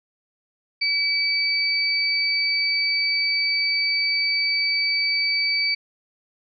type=tone pair together; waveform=sine; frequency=2294 / 4595 Hz; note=D7 / D8; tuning=-41 / -39 cents; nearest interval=octave; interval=1202 cents; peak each=-22 dBFS; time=0.81-5.75 s; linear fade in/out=10 ms; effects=none